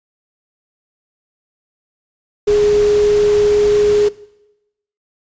sine tone in noise, 415.5 Hz, G#4, 1 cent sharp, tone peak -9 dBFS, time 2.47-4.09 s, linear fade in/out 10 ms, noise pink, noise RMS -27 dBFS, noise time 2.47-4.09 s, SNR +15 dB, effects noise-tail reverb RT60 0.9 s tail -20 dB re dry + resampled to 16000 Hz

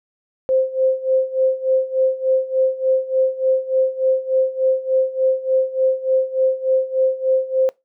sine tone with tremolo, 523.3 Hz, C5, in tune, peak -12 dBFS, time 0.49-7.69 s, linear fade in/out 0 ms, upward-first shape sine, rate 3.4 Hz, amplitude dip 85%, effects noise-tail reverb RT60 0.2 s tail -22 dB re dry

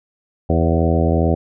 harmonic tone with a mistuned harmonic, 82.41 Hz, E2, in tune, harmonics 1 / 2 / 3 / 4 / 5 / 6 / 7 / 8 / 9, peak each -17 / -20 / -22 / -23 / -24 / -25 / -25 / -26 / -27 dBFS, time 0.49-1.35 s, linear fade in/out 10 ms, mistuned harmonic 7, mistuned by -29 cents, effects none

